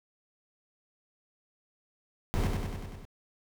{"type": "noise with echo", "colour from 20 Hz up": "brown", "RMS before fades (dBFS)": -28, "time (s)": [2.34, 2.47], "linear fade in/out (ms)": 0, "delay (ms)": 97, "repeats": 6, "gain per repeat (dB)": -3, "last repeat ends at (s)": 3.052, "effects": []}